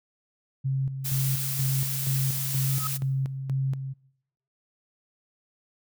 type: tone with tremolo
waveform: sine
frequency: 134.3 Hz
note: C3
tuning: 46 cents sharp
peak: -23 dBFS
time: 0.64-3.94 s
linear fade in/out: 20 ms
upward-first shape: square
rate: 2.1 Hz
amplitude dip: 60%
type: noise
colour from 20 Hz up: blue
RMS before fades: -31 dBFS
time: 1.04-2.98 s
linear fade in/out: 20 ms
type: tone with exponential growth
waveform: sine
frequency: 1274 Hz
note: D#6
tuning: 41 cents sharp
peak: -27 dBFS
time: 2.7-2.87 s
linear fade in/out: 2 ms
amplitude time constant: 36 ms
effects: noise-tail reverb RT60 0.8 s tail -23 dB re dry